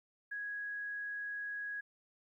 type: tone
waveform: sine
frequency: 1661.2 Hz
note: G#6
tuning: in tune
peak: -38 dBFS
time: 0.31-1.81 s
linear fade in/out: 10 ms
effects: 13-bit